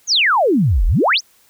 sine exponential two-way sweep, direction down then up, 6860 to 35.42 to 6860 Hz, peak -11 dBFS, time 0.07-1.21 s, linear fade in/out 50 ms, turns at 0.86 s, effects white hiss -54 dBFS RMS until 1.49 s

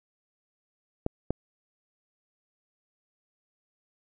clicks, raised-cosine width 2 ms, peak -13 dBFS, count 2, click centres 1.064 / 1.306 s, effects none

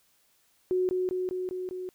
sine tone with echo, 367.4 Hz, F#4, 12 cents flat, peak -23 dBFS, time 0.71-0.89 s, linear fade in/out 0 ms, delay 200 ms, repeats 5, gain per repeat -2 dB, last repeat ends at 1.89 s, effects white hiss -67 dBFS RMS until 1.94 s

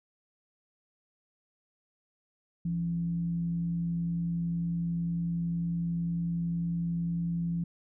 sine tone with frequency modulation, 170 Hz, F3, 46 cents flat, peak -28 dBFS, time 2.65-7.64 s, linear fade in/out 5 ms, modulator 109 Hz, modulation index 0.21, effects none

